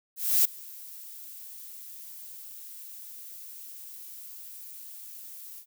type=noise with ADSR envelope; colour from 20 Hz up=violet; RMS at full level=-20 dBFS; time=0.16-5.66 s; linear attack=290 ms; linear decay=5 ms; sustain=-24 dB; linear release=77 ms; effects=none